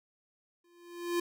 square tone with exponential growth, 346.7 Hz, F4, 13 cents flat, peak -27 dBFS, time 0.64-1.2 s, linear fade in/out 5 ms, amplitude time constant 120 ms, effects none

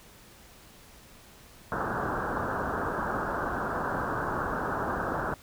white low-pass noise, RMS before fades -31 dBFS, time 1.72-5.34 s, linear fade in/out 0 ms, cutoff 1600 Hz, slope 96 dB/octave, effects pink hiss -53 dBFS RMS until 5.42 s

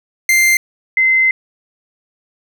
45% pulse / sine tone pair in turn, 2093 / 2064 Hz, C7 / C7, 0 / -24 cents, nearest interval unison, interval 24 cents, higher first, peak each -9 dBFS, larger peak neither, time 0.29-0.57 / 0.97-1.31 s, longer second, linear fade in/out 2 ms, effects none

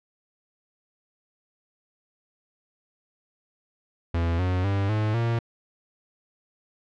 45% pulse tone with pitch steps, 84.2 / 91.29 / 98.98 / 107.32 / 116.36 Hz, E2 / F#2 / G2 / A2 / A#2, +37 / -23 / +17 / -43 / -3 cents, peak -22 dBFS, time 4.14-5.39 s, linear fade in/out 5 ms, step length 250 ms, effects low-pass 3000 Hz 12 dB/octave

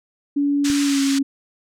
sine tone with pitch glide, 285.1 to 275.2 Hz, C#4 to C#4, +49 to -12 cents, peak -16 dBFS, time 0.36-1.23 s, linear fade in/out 10 ms, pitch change -61 cents, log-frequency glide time 0.83-1.01 s
white band-pass noise, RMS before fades -28 dBFS, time 0.64-1.19 s, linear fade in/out 10 ms, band 1200 to 7800 Hz, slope 24 dB/octave
click, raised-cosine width 3 ms, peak -18 dBFS, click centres 0.701 s
effects none

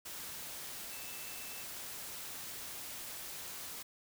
sine tone in noise, 2648 Hz, E7, 7 cents sharp, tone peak -53 dBFS, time 0.91-1.64 s, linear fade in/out 10 ms, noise white, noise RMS -45 dBFS, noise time 0.05-3.83 s, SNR -11 dB, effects none

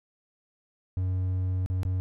triangle tone with dropouts, 92.5 Hz, F#2, in tune, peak -23 dBFS, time 0.97-2 s, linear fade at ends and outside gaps 0 ms, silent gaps 1.661-1.7 / 1.832-1.851 s, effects none

